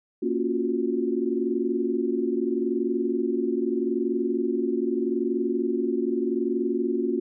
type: chord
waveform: sine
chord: Gb major seventh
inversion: first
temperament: equal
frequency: 233.1 / 277.2 / 349.2 / 370 Hz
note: Bb3 / Db4 / F4 / Gb4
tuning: 0 / 0 / 0 / 0 cents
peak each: -29 / -29 / -27 / -28 dBFS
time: 0.22-7.2 s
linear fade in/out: 10 ms
effects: none